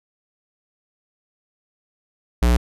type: tone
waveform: square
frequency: 59.8 Hz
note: A#1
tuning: 45 cents sharp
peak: -14 dBFS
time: 2.42-2.57 s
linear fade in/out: 5 ms
effects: resampled to 32000 Hz